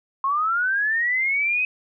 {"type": "linear sweep", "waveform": "sine", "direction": "up", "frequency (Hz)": [1063, 2542], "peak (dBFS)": -19, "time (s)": [0.24, 1.65], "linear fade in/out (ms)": 2, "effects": []}